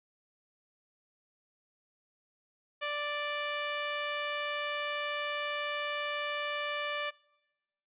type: tone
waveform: 10% pulse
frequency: 587.3 Hz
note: D5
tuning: in tune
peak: -24 dBFS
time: 2.81-7.11 s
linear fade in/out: 20 ms
effects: noise-tail reverb RT60 1.0 s tail -23 dB re dry + resampled to 8000 Hz